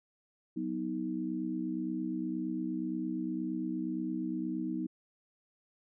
sine chord, B major, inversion second, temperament equal with one note detuned, 185 / 246.9 / 315.5 Hz, F#3 / B3 / D#4, 0 / 0 / +24 cents, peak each -39 / -37 / -35 dBFS, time 0.56-4.87 s, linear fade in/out 10 ms, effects none

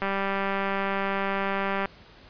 click train, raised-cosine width 0.5 ms, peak -13 dBFS, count 361, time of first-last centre 0.02-1.857 s, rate 196 Hz, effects pink hiss -51 dBFS RMS until 2.29 s + resampled to 11025 Hz

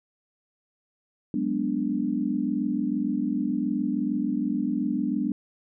sine chord, G# half-diminished seventh, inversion third, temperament equal, 185 / 207.7 / 246.9 / 293.7 Hz, F#3 / G#3 / B3 / D4, 0 / 0 / 0 / 0 cents, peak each -34 / -29 / -28 / -28 dBFS, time 1.34-5.32 s, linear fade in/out 2 ms, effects none

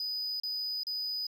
triangle tone bursts, 4978 Hz, D#8, in tune, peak -31 dBFS, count 3, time 0-1.268 s, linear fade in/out 2 ms, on 400 ms, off 34 ms, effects none

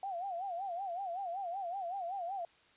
sine tone with vibrato, 736 Hz, F#5, 9 cents flat, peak -36 dBFS, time 0.03-2.45 s, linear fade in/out 2 ms, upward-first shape sine, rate 5.3 Hz, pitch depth 150 cents each way, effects white hiss -65 dBFS RMS until 2.76 s + resampled to 8000 Hz

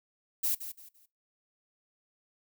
violet noise with echo, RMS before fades -29 dBFS, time 0.43-0.55 s, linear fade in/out 10 ms, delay 170 ms, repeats 3, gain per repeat -11 dB, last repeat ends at 1.06 s, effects noise-tail reverb RT60 0.2 s tail -19 dB re dry

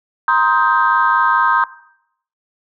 sine chord, C minor seventh, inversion third, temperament just, 941.9 / 1046.5 / 1255.8 / 1569.8 Hz, Bb5 / C6 / Eb6 / G6, +18 / 0 / +16 / +2 cents, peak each -16 dBFS, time 0.28-1.64 s, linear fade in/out 2 ms, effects noise-tail reverb RT60 0.7 s tail -18 dB re dry + tanh soft clip ceiling -1 dBFS

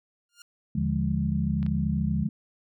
10% pulse tone with exponential growth, 1410 Hz, F6, 16 cents sharp, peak -35 dBFS, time 0.29-0.42 s, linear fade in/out 2 ms, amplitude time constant 28 ms
sine chord, D diminished, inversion none, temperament equal, 146.83 / 174.61 / 207.7 Hz, D3 / F3 / Ab3, 0 / 0 / 0 cents, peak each -29 / -29 / -28 dBFS, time 0.75-2.29 s, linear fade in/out 5 ms
sine tone with pitch glide, 77.78 to 77.11 Hz, D#2 to D#2, 0 to -15 cents, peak -30 dBFS, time 0.77-2.24 s, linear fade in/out 10 ms, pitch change -15 cents, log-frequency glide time 1.38-1.73 s
clicks, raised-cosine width 0.3 ms, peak -29 dBFS, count 2, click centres 1.629 / 1.664 s
effects none

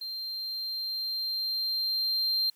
triangle tone with level ramp, 4166 Hz, C8, 8 cents flat, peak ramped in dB -33 to -23 dBFS, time 0.01-2.5 s, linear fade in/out 5 ms, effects white hiss -65 dBFS RMS until 2.55 s + high-pass 150 Hz 12 dB/octave

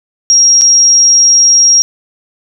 sine tone with dropouts, 5620 Hz, F8, 10 cents sharp, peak -3 dBFS, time 0.3-1.82 s, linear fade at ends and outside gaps 0 ms, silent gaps 0.612-0.618 s, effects none

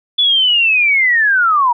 sine linear sweep, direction down, 3467 to 923 Hz, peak -9 dBFS, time 0.18-1.73 s, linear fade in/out 10 ms, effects none

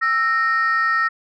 sine tone pair together, 1322 / 1852.4 Hz, E6 / A#6, +5 / -11 cents, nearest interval tritone, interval 584 cents, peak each -17 dBFS, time 0.01-1.09 s, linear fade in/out 20 ms, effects tanh soft clip ceiling -12 dBFS

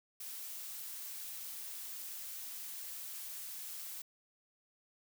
blue noise, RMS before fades -45 dBFS, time 0.2-4.02 s, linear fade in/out 5 ms, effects none

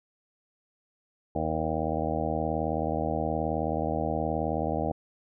harmonic tone, 78.9 Hz, D#2, 25 cents sharp, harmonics 1 / 2 / 3 / 4 / 6 / 7 / 8 / 9 / 10, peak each -35 / -35 / -35 / -35 / -35 / -35 / -35 / -35 / -35 dBFS, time 1.35-4.92 s, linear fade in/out 5 ms, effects none

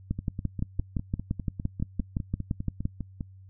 two click trains, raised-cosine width 5 ms, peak -20 / -15 dBFS, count 16 / 17, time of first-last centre 0.19-3.208 / 0.11-2.854 s, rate 4.97 / 5.83 Hz, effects noise-tail reverb RT60 0.1 s tail -23 dB re dry + added 95 Hz sine -47 dBFS peak until 3.49 s

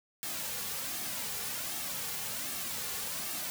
white noise with flanger, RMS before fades -37 dBFS, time 0.23-3.5 s, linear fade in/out 0 ms, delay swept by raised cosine 2 to 3.2 ms, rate 1.3 Hz, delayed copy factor -0.6, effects none

